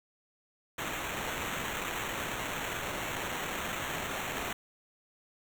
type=noise with sample-and-hold; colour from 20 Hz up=white; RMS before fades=-36 dBFS; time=0.78-4.53 s; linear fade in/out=5 ms; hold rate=4900 Hz; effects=none